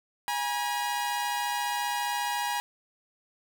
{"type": "tone pair together", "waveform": "sawtooth", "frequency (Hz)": [824.4, 959], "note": ["G#5", "A#5"], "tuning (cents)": [-13, 49], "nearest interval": "minor third", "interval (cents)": 262, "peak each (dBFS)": -27, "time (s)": [0.28, 2.6], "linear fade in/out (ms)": 0, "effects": []}